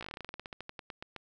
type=slowing click train; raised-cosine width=0.3 ms; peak=-25 dBFS; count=21; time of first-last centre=0.01-1.163 s; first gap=16 ms; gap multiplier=1.12; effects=none